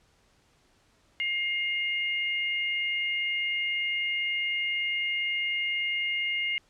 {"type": "tone pair together", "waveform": "sine", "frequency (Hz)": [2125, 2837], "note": ["C7", "F7"], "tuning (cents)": [26, 27], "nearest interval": "perfect fourth", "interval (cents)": 501, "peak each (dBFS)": [-28, -31], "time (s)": [1.2, 6.58], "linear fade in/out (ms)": 0, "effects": ["pink hiss -65 dBFS RMS until 6.69 s", "low-pass 8000 Hz 12 dB/octave"]}